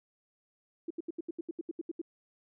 sine tone bursts, 334.6 Hz, E4, 26 cents sharp, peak -33 dBFS, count 12, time 0.88-2.016 s, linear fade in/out 5 ms, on 25 ms, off 76 ms, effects none

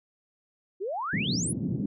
sine exponential sweep, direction up, 352.5 to 11240 Hz, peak -29 dBFS, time 0.8-1.53 s, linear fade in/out 20 ms
pink band-pass noise, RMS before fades -30 dBFS, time 1.13-1.86 s, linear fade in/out 2 ms, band 120 to 280 Hz, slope 24 dB/octave
effects none

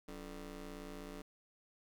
20% pulse ring-modulated tone, 155.56 Hz, D#3, in tune, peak -38 dBFS, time 0.08-1.22 s, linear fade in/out 5 ms, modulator 126 Hz, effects none

